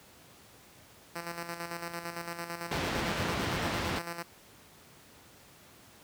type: tone with tremolo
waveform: 5% pulse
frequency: 170.4 Hz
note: F3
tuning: 42 cents flat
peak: -24 dBFS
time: 1.15-4.23 s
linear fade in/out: 10 ms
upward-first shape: square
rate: 8.9 Hz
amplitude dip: 55%
type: low-pass noise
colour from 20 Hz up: pink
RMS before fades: -32 dBFS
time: 2.71-3.99 s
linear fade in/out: 5 ms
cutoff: 4000 Hz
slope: 12 dB/octave
effects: pink hiss -56 dBFS RMS until 6.03 s + high-pass 80 Hz 12 dB/octave